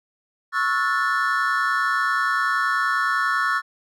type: chord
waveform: triangle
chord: F# minor seventh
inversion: second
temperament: equal with one note detuned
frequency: 1108.7 / 1318.5 / 1448.7 / 1760 Hz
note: C#6 / E6 / F#6 / A6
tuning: 0 / 0 / -37 / 0 cents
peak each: -23 dBFS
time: 0.52-3.62 s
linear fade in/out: 50 ms
effects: none